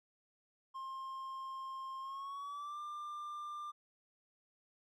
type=tone with pitch glide; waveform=triangle; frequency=1062 to 1192.1 Hz; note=C6 to D6; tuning=+25 to +26 cents; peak=-40 dBFS; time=0.74-3.72 s; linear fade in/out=20 ms; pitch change=+201 cents; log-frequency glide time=2-2.8 s; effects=none